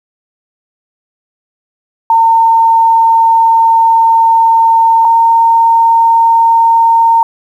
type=tone pair in turn; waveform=sine; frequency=909 / 915.9 Hz; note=A#5 / A#5; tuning=-44 / -31 cents; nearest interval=unison; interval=13 cents; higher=second; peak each=-4 dBFS; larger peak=neither; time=2.1-5.05 / 5.05-7.23 s; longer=first; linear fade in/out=2 ms; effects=7-bit